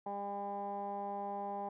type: tone with low-pass filter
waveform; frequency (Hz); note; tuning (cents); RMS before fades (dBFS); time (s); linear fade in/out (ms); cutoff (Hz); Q
15% pulse; 201.1; G3; +44; -40; 0.06-1.69; 5; 880; 8.9
effects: none